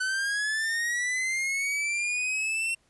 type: linear sweep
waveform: 45% pulse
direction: up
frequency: 1500 to 2722 Hz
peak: -26 dBFS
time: 0-2.75 s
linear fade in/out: 10 ms
effects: pink hiss -67 dBFS RMS until 2.89 s + resampled to 24000 Hz